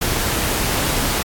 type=noise; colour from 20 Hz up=pink; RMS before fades=-20 dBFS; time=0.01-1.23 s; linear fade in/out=10 ms; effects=AAC 64 kbps